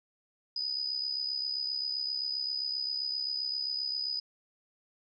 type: tone with amplitude modulation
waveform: sine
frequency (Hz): 4978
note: D#8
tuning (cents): 0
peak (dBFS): -28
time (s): 0.56-4.2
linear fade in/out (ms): 5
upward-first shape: sine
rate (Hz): 67.6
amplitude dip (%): 65
effects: none